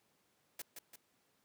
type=noise with echo; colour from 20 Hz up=white; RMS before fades=-44 dBFS; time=0.59-0.62 s; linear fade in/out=5 ms; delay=170 ms; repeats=2; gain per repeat=-5 dB; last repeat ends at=0.96 s; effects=pink hiss -75 dBFS RMS until 1.44 s + high-pass 150 Hz 12 dB/octave